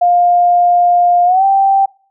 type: tone with pitch glide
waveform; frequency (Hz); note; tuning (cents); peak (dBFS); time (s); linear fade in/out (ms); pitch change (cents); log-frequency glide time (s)
sine; 705 to 782.2; F5 to G5; +16 to -4; -7; 0.01-1.86; 10; +180; 1.25-1.44
effects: noise-tail reverb RT60 0.4 s tail -22 dB re dry